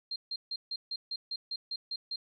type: tone bursts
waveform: sine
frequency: 4186 Hz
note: C8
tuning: in tune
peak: -33 dBFS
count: 11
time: 0.11-2.16 s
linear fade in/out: 5 ms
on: 50 ms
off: 150 ms
effects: none